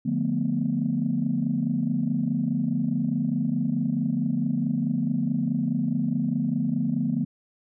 sine chord, B half-diminished seventh, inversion first, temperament just, 148.16 / 177.8 / 222.2 / 246.9 Hz, D3 / F3 / A3 / B3, +16 / +31 / +17 / 0 cents, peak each -29 / -29 / -27 / -26 dBFS, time 0.05-7.25 s, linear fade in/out 10 ms, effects tanh soft clip ceiling -13 dBFS

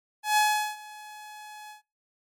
sawtooth tone with ADSR envelope, 847 Hz, G#5, 34 cents sharp, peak -15 dBFS, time 0.23-1.82 s, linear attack 140 ms, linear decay 390 ms, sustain -23 dB, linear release 120 ms, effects noise-tail reverb RT60 0.3 s tail -24 dB re dry + MP3 64 kbps

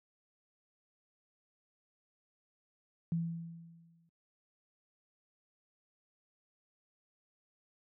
sine tone with exponential decay, 167 Hz, E3, 23 cents sharp, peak -28 dBFS, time 3.12-4.09 s, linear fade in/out 0 ms, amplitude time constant 210 ms, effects high-pass 100 Hz 12 dB/octave

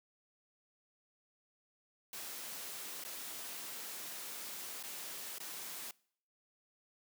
white noise with dropouts, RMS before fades -45 dBFS, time 2.13-5.91 s, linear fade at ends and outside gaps 2 ms, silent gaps 3.039-3.049 / 4.828-4.836 / 5.384-5.402 s, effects noise-tail reverb RT60 0.6 s tail -24 dB re dry + high-pass 200 Hz 12 dB/octave

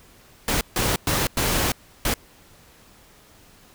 pink noise bursts at uneven times, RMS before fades -22 dBFS, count 5, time 0.48-0.61 / 0.76-0.96 / 1.07-1.27 / 1.37-1.72 / 2.05-2.14 s, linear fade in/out 2 ms, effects pink hiss -52 dBFS RMS until 3.74 s

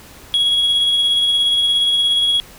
sine tone with tremolo, 3326 Hz, G#7, 2 cents sharp, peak -9 dBFS, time 0.34-2.4 s, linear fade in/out 0 ms, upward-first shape sine, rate 17 Hz, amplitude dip 35%, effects tanh soft clip ceiling -11 dBFS + pink hiss -41 dBFS RMS until 2.58 s

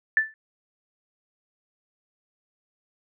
sine tone with exponential decay, 1760 Hz, A6, in tune, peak -13 dBFS, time 0.17-0.34 s, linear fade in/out 1 ms, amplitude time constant 36 ms, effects none

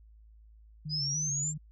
sine tone with vibrato, 146.83 Hz, D3, in tune, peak -35 dBFS, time 0.85-1.58 s, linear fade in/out 10 ms, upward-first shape square, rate 3.4 Hz, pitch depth 65 cents each way
sine exponential sweep, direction up, 4910 to 7459 Hz, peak -30 dBFS, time 0.89-1.54 s, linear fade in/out 50 ms
effects added 54 Hz sine -53 dBFS peak until 1.71 s

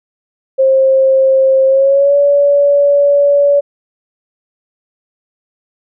sine tone with pitch glide, 532 to 570.2 Hz, C5 to C#5, +29 to +49 cents, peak -6 dBFS, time 0.58-3.61 s, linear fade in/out 20 ms, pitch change +120 cents, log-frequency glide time 1.67-2.16 s, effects none

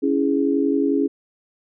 sine chord, C# minor, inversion none, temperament equal with one note detuned, 278.5 / 329.6 / 415.3 Hz, C#4 / E4 / G#4, +8 / 0 / 0 cents, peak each -19 / -23 / -22 dBFS, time 0.02-1.08 s, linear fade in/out 20 ms, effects none

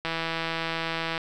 click train, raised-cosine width 0.3 ms, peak -13 dBFS, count 186, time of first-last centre 0.05-1.178 s, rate 164 Hz, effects none

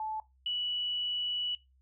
sine tone pair in turn, 869 / 2948 Hz, A5 / F#7, -22 / -7 cents, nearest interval octave + major sixth, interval 2115 cents, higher second, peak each -33 / -30 dBFS, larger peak second, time 0-0.2 / 0.46-1.55 s, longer second, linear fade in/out 2 ms, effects noise-tail reverb RT60 0.2 s tail -18 dB re dry + added 65 Hz sine -63 dBFS peak until 1.81 s

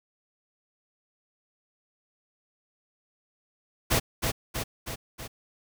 pink noise with echo, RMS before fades -23 dBFS, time 3.9-4 s, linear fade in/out 20 ms, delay 320 ms, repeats 4, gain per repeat -4 dB, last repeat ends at 5.28 s, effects none

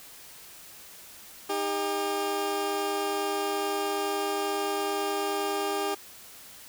20% pulse tone pair together, 311.1 / 400.7 Hz, D#4 / G4, 0 / +38 cents, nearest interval major third, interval 438 cents, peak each -30 / -23 dBFS, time 1.49-5.95 s, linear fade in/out 10 ms, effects white hiss -48 dBFS RMS until 6.68 s

